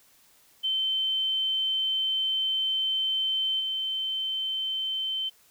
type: tone with level steps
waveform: sine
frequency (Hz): 3088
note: G7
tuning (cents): -27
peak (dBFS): -24 / -27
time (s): 0.63-5.3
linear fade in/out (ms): 20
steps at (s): 3.59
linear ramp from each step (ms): 20
effects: white hiss -60 dBFS RMS until 5.5 s